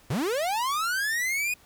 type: linear sweep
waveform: 45% pulse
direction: up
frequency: 103.83 to 2500 Hz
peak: -25 dBFS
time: 0.1-1.54 s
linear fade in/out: 5 ms
effects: pink hiss -57 dBFS RMS until 1.65 s